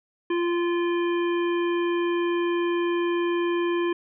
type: harmonic tone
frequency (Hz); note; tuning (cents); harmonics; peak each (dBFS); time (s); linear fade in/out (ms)
345.9; F4; -17; 1 / 3 / 5 / 7 / 9; -22 / -32 / -36 / -39 / -41; 0.3-3.93; 5
effects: none